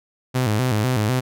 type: tone with vibrato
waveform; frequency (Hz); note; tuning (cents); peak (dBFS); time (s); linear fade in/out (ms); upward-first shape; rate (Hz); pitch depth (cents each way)
sawtooth; 116.54; A#2; 0; -14; 0.34-1.21; 20; square; 4; 160
effects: none